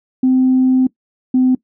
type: tone pair in turn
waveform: sine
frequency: 258.2 / 256 Hz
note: C4 / C4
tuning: -23 / -38 cents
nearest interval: unison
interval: 15 cents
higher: first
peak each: -8 dBFS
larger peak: neither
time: 0.23-0.87 / 1.34-1.55 s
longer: first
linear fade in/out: 5 ms
effects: noise-tail reverb RT60 0.1 s tail -21 dB re dry + tanh soft clip ceiling -5 dBFS